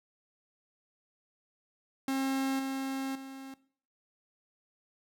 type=tone with level steps; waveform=45% pulse; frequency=268.2 Hz; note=C4; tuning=43 cents sharp; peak=-29 / -33 / -43 dBFS; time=2.08-3.54 s; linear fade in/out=2 ms; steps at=2.59 / 3.15 s; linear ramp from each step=5 ms; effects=noise-tail reverb RT60 0.5 s tail -18 dB re dry